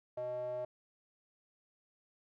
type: tone with band-pass filter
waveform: square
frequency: 124.3 Hz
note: B2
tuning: 12 cents sharp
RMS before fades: -39 dBFS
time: 0.17-0.65 s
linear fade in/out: 5 ms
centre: 640 Hz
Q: 8.5
effects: none